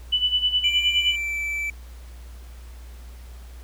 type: tone with tremolo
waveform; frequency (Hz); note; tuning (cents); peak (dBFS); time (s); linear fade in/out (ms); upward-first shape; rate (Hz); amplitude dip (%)
sine; 2981; F#7; +12; -16; 0.12-1.16; 10; sine; 9.6; 75
type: tone with pitch glide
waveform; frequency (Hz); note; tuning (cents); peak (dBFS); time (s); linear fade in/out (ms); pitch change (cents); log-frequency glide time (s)
triangle; 2359 to 2322; D7 to D7; +7 to -20; -23; 0.64-1.7; 2; -27; 0.98-1.39
effects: added 60 Hz sine -38 dBFS peak until 3.63 s + pink hiss -52 dBFS RMS until 3.63 s